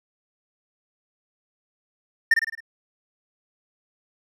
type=tone with echo; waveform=triangle; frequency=1810 Hz; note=A6; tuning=48 cents sharp; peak=-10 dBFS; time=2.31-2.34 s; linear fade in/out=5 ms; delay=53 ms; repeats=5; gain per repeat=-5 dB; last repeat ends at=2.605 s; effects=none